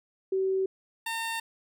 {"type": "tone pair in turn", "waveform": ["sine", "15% pulse"], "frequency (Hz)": [381.7, 909.5], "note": ["G4", "A#5"], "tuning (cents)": [-46, -43], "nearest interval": "octave + minor third", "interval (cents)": 1503, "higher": "second", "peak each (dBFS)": -24, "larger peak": "neither", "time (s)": [[0.32, 0.66], [1.06, 1.4]], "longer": "neither", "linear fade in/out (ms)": 5, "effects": []}